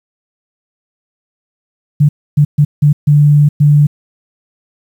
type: tone bursts at uneven times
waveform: sine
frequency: 146.83 Hz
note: D3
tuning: in tune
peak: -4 dBFS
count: 6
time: 2-2.09 / 2.37-2.45 / 2.58-2.65 / 2.82-2.93 / 3.07-3.49 / 3.6-3.87 s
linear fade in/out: 10 ms
effects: 7-bit